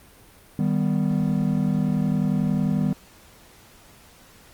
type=chord; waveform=triangle; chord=Eb augmented; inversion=none; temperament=equal; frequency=155.56 / 196 / 246.9 Hz; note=Eb3 / G3 / B3; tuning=0 / 0 / 0 cents; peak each=-22 / -21 / -24 dBFS; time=0.59-2.93 s; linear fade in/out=2 ms; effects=pink hiss -51 dBFS RMS until 4.53 s + Opus 32 kbps